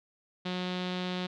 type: tone with low-pass filter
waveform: sawtooth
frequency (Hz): 181.6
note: F#3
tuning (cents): -32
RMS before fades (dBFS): -34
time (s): 0.45-1.27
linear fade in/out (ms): 10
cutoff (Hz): 3700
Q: 3.5
effects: none